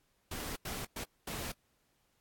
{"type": "noise bursts at uneven times", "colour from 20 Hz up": "pink", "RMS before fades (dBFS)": -40, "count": 4, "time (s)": [[0.31, 0.56], [0.65, 0.85], [0.96, 1.04], [1.27, 1.52]], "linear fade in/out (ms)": 5, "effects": ["pink hiss -75 dBFS RMS until 2.2 s", "AAC 64 kbps"]}